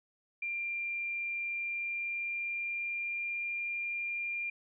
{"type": "tone with pitch glide", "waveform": "sine", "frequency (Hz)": [2382, 2396], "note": ["D7", "D7"], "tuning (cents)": [24, 34], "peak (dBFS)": -33, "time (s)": [0.42, 4.5], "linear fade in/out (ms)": 5, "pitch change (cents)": 10, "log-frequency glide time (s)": [1.47, 3.5], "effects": []}